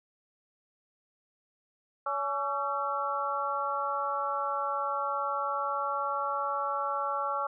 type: harmonic tone with a mistuned harmonic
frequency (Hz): 282.4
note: C#4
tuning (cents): +32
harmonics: 2 / 3 / 4 / 5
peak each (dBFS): -36 / -35 / -33 / -33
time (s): 2.06-7.47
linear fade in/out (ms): 5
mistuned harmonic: 5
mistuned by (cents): -78
effects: none

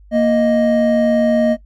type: tone pair together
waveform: triangle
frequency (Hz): 233.1 / 622.3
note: A#3 / D#5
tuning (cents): 0 / 0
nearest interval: octave + perfect fourth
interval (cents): 1700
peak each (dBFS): -12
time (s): 0.11-1.57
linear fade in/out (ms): 50
effects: noise-tail reverb RT60 0.1 s tail -17 dB re dry + added 50 Hz sine -41 dBFS peak until 1.65 s

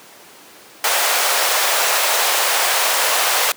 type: high-pass noise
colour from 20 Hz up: pink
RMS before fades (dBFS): -17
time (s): 0.84-3.52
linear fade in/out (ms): 2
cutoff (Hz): 560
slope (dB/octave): 24
effects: pink hiss -42 dBFS RMS until 3.56 s + high-pass 300 Hz 12 dB/octave

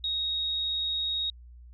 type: tone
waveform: sine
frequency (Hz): 3762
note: A#7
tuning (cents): +15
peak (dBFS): -27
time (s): 0.04-1.3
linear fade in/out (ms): 2
effects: added 60 Hz sine -46 dBFS peak until 1.73 s

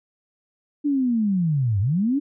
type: linear two-way sweep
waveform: sine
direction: down then up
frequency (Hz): 297.1 to 92.7 to 297.1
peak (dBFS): -18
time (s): 0.84-2.2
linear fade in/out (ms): 20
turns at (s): 1.8
effects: none

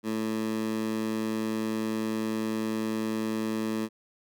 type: tone with high-pass filter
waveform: 15% pulse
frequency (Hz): 110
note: A2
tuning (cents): 0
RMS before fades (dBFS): -30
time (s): 0.03-3.89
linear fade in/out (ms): 50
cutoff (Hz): 230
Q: 2
effects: none

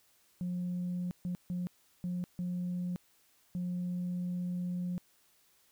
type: tone bursts at uneven times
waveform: sine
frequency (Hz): 178.4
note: F3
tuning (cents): +37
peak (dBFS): -31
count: 6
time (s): 0.41-1.11 / 1.25-1.35 / 1.5-1.67 / 2.04-2.24 / 2.39-2.96 / 3.55-4.98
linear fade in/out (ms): 0
effects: tanh soft clip ceiling -30 dBFS + white hiss -68 dBFS RMS until 5.71 s

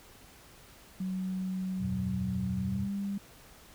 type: tone with pitch glide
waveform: sine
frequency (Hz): 186.9 to 199.16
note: F#3 to G3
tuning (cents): +18 to +28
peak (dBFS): -31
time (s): 1-3.18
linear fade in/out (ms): 5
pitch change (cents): +110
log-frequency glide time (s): 2.58-2.9
type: chord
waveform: sine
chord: E minor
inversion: none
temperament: equal with one note detuned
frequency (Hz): 82.41 / 95.98 / 123.47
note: E2 / G2 / B2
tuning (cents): 0 / -36 / 0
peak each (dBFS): -40 / -39 / -36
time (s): 1.78-2.89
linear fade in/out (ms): 50
effects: pink hiss -55 dBFS RMS until 3.74 s

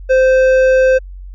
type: tone with hard clipping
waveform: sine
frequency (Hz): 520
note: C5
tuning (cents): -11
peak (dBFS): -9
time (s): 0.09-0.99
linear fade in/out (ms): 20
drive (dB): 8
effects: added 46 Hz sine -28 dBFS peak until 1.34 s + resampled to 16000 Hz

